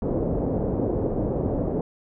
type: low-pass noise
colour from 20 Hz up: white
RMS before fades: -25 dBFS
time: 0.02-1.81 s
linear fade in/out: 2 ms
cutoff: 520 Hz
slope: 24 dB/octave
effects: none